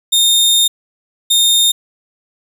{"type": "tone bursts at uneven times", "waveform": "sawtooth", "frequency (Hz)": 3660, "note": "A#7", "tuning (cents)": -32, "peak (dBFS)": -6, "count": 2, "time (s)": [[0.12, 0.68], [1.3, 1.72]], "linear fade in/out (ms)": 10, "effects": []}